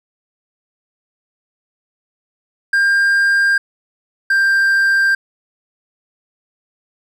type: tone pair in turn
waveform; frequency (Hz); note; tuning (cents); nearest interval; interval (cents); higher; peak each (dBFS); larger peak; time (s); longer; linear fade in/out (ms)
triangle; 1600 / 1583.5; G6 / G6; +35 / +17; unison; 18; first; -9; neither; 2.73-3.58 / 4.3-5.15; neither; 5
effects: none